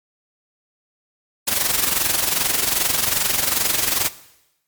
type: noise with amplitude modulation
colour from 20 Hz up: white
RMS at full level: -17 dBFS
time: 1.47-4.09 s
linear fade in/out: 10 ms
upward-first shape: sine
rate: 22.5 Hz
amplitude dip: 65%
effects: noise-tail reverb RT60 0.9 s tail -17 dB re dry + MP3 96 kbps